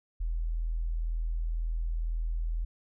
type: tone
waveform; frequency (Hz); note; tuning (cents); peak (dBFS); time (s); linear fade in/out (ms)
sine; 41; E1; -9; -28; 0.2-2.65; 10
effects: none